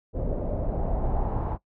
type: noise with low-pass filter sweep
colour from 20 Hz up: brown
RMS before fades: -27 dBFS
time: 0.13-1.58 s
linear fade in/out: 50 ms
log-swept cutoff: 520 to 940 Hz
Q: 3.2
effects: noise-tail reverb RT60 0.1 s tail -19 dB re dry